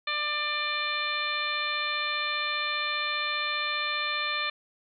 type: harmonic tone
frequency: 595 Hz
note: D5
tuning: 22 cents sharp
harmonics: 1 / 2 / 3 / 4 / 5 / 6 / 7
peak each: -42 / -33 / -34 / -32 / -40 / -34 / -37 dBFS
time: 0.07-4.5 s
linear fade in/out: 5 ms
effects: none